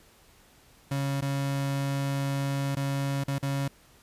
35% pulse tone with dropouts, 138.59 Hz, C#3, in tune, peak -25 dBFS, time 0.91-3.68 s, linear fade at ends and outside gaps 5 ms, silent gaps 1.209-1.221 / 2.752-2.767 / 3.238-3.28 / 3.384-3.427 s, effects pink hiss -58 dBFS RMS until 4.02 s + resampled to 32000 Hz

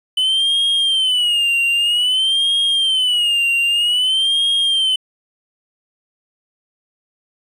triangle tone with vibrato, 3000 Hz, F#7, 23 cents sharp, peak -12 dBFS, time 0.17-4.96 s, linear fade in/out 5 ms, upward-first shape sine, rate 0.52 Hz, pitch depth 140 cents each way, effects resampled to 32000 Hz + 8-bit

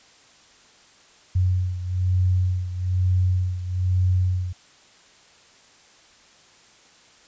sine beating tone pair, 91.3 / 92.4 Hz, F#2 / F#2, -23 / -2 cents, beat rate 1.1 Hz, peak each -20 / -25 dBFS, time 1.35-4.53 s, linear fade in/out 10 ms, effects white hiss -53 dBFS RMS until 7.27 s + resampled to 16000 Hz

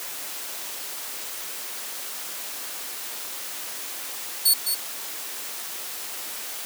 5% pulse tone with echo, 4435 Hz, C#8, in tune, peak -8 dBFS, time 4.45-4.54 s, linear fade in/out 10 ms, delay 210 ms, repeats 1, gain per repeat -7 dB, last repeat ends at 4.75 s, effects white hiss -34 dBFS RMS until 6.65 s + high-pass 300 Hz 12 dB/octave

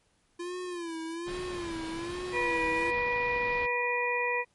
square tone with vibrato, 343 Hz, F4, 31 cents flat, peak -35 dBFS, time 0.39-2.91 s, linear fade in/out 10 ms, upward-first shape sine, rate 1.2 Hz, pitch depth 100 cents each way
pink low-pass noise, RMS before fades -43 dBFS, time 1.26-3.67 s, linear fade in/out 20 ms, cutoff 4900 Hz, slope 48 dB/octave
harmonic tone, 486.9 Hz, B4, 25 cents flat, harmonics 1 / 2 / 4 / 5, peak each -32 / -32 / -32 / -32 dBFS, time 2.32-4.45 s, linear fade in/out 50 ms
effects pink hiss -70 dBFS RMS until 4.54 s + MP3 48 kbps

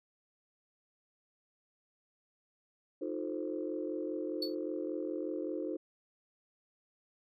sine chord, F dominant seventh, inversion third, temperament equal with one note detuned, 311.1 / 356.2 / 440 / 523.3 Hz, Eb4 / F4 / A4 / C5, 0 / +34 / 0 / 0 cents, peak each -38 / -39 / -42 / -41 dBFS, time 3.01-5.77 s, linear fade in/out 10 ms
triangle tone with exponential decay, 4445 Hz, C#8, 4 cents sharp, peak -29 dBFS, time 4.42-4.55 s, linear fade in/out 5 ms, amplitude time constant 28 ms
effects tanh soft clip ceiling -24 dBFS

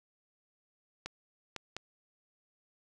clicks, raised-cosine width 0.2 ms, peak -21 dBFS, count 3, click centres 1.06 / 1.563 / 1.766 s, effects none

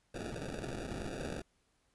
violet noise with sample-and-hold, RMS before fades -41 dBFS, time 0.14-1.42 s, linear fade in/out 5 ms, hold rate 1050 Hz, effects pink hiss -75 dBFS RMS until 1.94 s + resampled to 24000 Hz

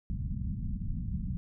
pink low-pass noise, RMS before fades -34 dBFS, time 0.1-1.37 s, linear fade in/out 0 ms, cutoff 220 Hz, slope 48 dB/octave, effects none

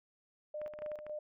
sine tone with tremolo, 603 Hz, D5, 46 cents sharp, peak -38 dBFS, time 0.54-1.19 s, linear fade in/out 5 ms, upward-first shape square, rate 3.6 Hz, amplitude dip 55%
clicks, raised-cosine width 0.5 ms, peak -35 dBFS, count 9, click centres 0.616 / 0.662 / 0.737 / 0.789 / 0.821 / 0.862 / 0.917 / 0.989 / 1.066 s
effects none

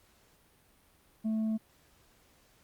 sine tone with tanh clipping, 219.6 Hz, A3, 3 cents flat, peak -29 dBFS, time 1.24-1.58 s, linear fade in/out 20 ms, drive 3 dB, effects pink hiss -65 dBFS RMS until 2.63 s + Opus 48 kbps

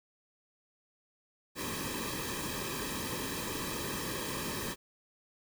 pink noise with comb filter, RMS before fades -37 dBFS, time 1.55-4.76 s, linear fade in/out 50 ms, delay 1.4 ms, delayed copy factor -0.8, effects none

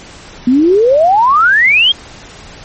sine exponential sweep, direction up, 238.6 to 3300 Hz, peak -5 dBFS, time 0.47-1.92 s, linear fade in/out 5 ms, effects pink hiss -34 dBFS RMS until 2.64 s + MP3 32 kbps

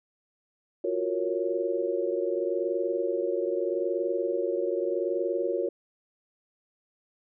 sine chord, Gb major seventh, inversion third, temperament equal, 349.2 / 370 / 466.2 / 554.4 Hz, F4 / Gb4 / Bb4 / Db5, 0 / 0 / 0 / 0 cents, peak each -31 dBFS, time 0.84-5.69 s, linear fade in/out 5 ms, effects none

